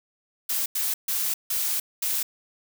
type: noise bursts at uneven times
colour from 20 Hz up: blue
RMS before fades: -26 dBFS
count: 5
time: 0.49-0.66 / 0.75-0.94 / 1.08-1.34 / 1.5-1.8 / 2.02-2.23 s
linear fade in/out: 5 ms
effects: none